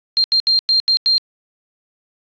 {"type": "tone bursts at uneven times", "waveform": "sine", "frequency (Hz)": 4186, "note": "C8", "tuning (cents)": 0, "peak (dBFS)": -11, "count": 6, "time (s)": [[0.17, 0.24], [0.32, 0.4], [0.47, 0.59], [0.69, 0.8], [0.88, 0.97], [1.06, 1.18]], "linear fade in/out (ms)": 0, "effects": ["resampled to 11025 Hz", "8-bit"]}